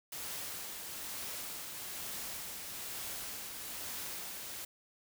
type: noise with tremolo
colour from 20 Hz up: white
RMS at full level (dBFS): -41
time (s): 0.12-4.65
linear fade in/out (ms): 5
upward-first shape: triangle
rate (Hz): 1.1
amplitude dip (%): 35
effects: none